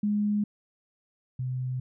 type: tone pair in turn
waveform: sine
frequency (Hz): 207.7 / 127.79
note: G#3 / C3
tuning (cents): 0 / -40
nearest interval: minor sixth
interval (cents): 840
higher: first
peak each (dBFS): -23 / -28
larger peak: first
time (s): 0.03-0.44 / 1.39-1.8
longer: neither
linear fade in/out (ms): 5
effects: none